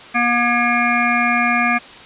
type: harmonic tone with a mistuned harmonic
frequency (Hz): 240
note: B3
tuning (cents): -49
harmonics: 1 / 3 / 5 / 7 / 9 / 10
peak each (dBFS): -21 / -21 / -21 / -21 / -21 / -21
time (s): 0.14-1.79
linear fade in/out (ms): 20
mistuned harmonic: 7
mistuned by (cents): -17
effects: white hiss -38 dBFS RMS until 2.05 s + resampled to 8000 Hz